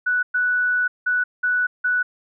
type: tone bursts at uneven times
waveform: sine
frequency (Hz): 1480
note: F#6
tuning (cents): 0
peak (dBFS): -17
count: 5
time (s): 0.06-0.23 / 0.34-0.88 / 1.06-1.24 / 1.43-1.67 / 1.84-2.03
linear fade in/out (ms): 10
effects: none